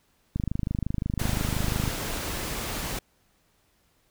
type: click train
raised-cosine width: 5 ms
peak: -15 dBFS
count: 40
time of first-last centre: 0.36-1.878 s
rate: 25.7 Hz
type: noise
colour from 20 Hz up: pink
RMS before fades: -32 dBFS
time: 1.19-2.99 s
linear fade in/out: 5 ms
effects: pink hiss -67 dBFS RMS until 4.1 s